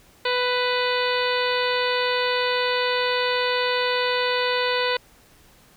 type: harmonic tone with a mistuned harmonic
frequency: 495.9 Hz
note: B4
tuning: 7 cents sharp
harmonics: 1 / 2 / 3 / 4 / 5 / 6 / 7 / 8 / 9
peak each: -24 / -27 / -29 / -30 / -31 / -32 / -32 / -33 / -34 dBFS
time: 0.25-4.97 s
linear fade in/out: 5 ms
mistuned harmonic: 7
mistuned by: +44 cents
effects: pink hiss -54 dBFS RMS until 5.76 s